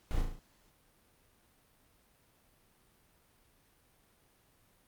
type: noise with echo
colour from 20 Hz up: brown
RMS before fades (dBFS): -33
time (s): 0.11-0.21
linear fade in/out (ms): 0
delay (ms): 36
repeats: 5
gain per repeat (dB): -4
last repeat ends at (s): 0.39
effects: pink hiss -68 dBFS RMS until 4.87 s + Opus 48 kbps